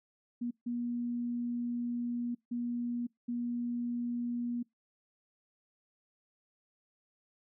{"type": "tone bursts at uneven times", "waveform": "sine", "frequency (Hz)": 240, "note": "B3", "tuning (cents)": -49, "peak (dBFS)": -32, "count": 4, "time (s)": [[0.41, 0.51], [0.66, 2.35], [2.51, 3.07], [3.28, 4.63]], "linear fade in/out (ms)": 10, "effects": ["noise-tail reverb RT60 0.2 s tail -26 dB re dry"]}